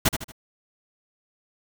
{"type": "noise with echo", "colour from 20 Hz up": "pink", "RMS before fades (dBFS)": -18, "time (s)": [0.05, 0.09], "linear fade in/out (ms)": 10, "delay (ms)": 77, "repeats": 3, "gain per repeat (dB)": -8, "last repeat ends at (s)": 0.321, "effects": []}